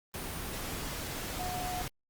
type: tone in noise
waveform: sine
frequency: 726 Hz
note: F#5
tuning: 33 cents flat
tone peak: -36 dBFS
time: 1.39-1.82 s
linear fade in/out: 2 ms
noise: pink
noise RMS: -38 dBFS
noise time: 0.14-1.88 s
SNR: -1 dB
effects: Opus 32 kbps